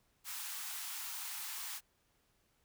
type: high-pass noise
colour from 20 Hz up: white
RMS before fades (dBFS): -43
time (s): 0.24-1.81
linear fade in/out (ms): 50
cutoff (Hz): 790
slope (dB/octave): 48
effects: pink hiss -75 dBFS RMS until 2.64 s